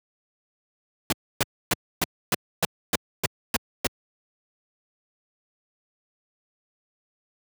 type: noise bursts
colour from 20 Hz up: pink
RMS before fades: -21 dBFS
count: 10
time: 1.1-3.87 s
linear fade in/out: 2 ms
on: 25 ms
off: 280 ms
effects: high-pass 100 Hz 12 dB/octave